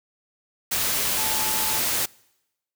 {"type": "tone in noise", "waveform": "sine", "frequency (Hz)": 871, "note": "A5", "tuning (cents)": -18, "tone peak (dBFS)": -32, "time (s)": [1.17, 1.79], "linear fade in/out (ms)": 10, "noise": "white", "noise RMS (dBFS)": -24, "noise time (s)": [0.71, 2.06], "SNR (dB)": -11, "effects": ["noise-tail reverb RT60 0.9 s tail -25 dB re dry"]}